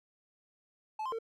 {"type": "tone with pitch steps", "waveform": "triangle", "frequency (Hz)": [865, 1044, 452.6], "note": ["A5", "C6", "A4"], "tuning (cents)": [-30, -4, 49], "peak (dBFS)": -32, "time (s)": [0.99, 1.188], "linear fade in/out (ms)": 5, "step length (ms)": 66, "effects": []}